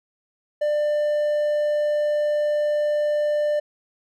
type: tone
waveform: triangle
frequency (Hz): 595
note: D5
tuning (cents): +22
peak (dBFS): -17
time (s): 0.61-3.6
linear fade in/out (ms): 10
effects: none